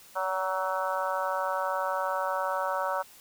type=harmonic tone with a mistuned harmonic; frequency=187.7 Hz; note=F#3; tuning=25 cents sharp; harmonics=3 / 4 / 5 / 6 / 7 / 8; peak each=-32 / -36 / -32 / -36 / -34 / -38 dBFS; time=0.15-3.03 s; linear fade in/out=20 ms; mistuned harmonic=3; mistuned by=+16 cents; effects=white hiss -53 dBFS RMS until 3.2 s